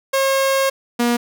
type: tone pair in turn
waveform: sawtooth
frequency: 540 / 239 Hz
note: C#5 / A#3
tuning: -45 / +43 cents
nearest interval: octave + major second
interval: 1412 cents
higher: first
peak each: -11 dBFS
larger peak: neither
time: 0.13-0.7 / 0.99-1.17 s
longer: first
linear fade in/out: 10 ms
effects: none